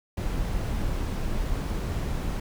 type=noise; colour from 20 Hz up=brown; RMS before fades=-28 dBFS; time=0.17-2.4 s; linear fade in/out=5 ms; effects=none